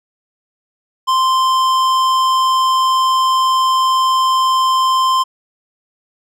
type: tone with tanh clipping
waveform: sine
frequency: 1043 Hz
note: C6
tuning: 6 cents flat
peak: -13 dBFS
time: 1.07-5.24 s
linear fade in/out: 20 ms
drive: 15 dB
effects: none